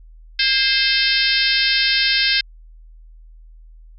harmonic tone with a mistuned harmonic, 523.3 Hz, C5, in tune, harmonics 3 / 4 / 5 / 6 / 7 / 8 / 9 / 10, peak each -23 / -23 / -23 / -23 / -23 / -23 / -23 / -23 dBFS, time 0.39-2.41 s, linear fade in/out 5 ms, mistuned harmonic 3, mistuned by +44 cents, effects added 40 Hz sine -40 dBFS peak until 3.98 s

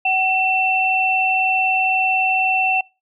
sine tone pair together, 755.4 / 2689 Hz, F#5 / E7, +36 / +34 cents, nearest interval octave + minor seventh, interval 2198 cents, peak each -19 / -17 dBFS, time 0.05-2.81 s, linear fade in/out 5 ms, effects noise-tail reverb RT60 0.3 s tail -25 dB re dry

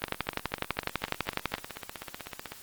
two click trains, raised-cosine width 0.3 ms, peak -20 / -10 dBFS, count 41 / 19, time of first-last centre 0.02-2.52 / 0.04-1.54 s, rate 16 / 12 Hz, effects white hiss -50 dBFS RMS until 2.62 s + Opus 24 kbps

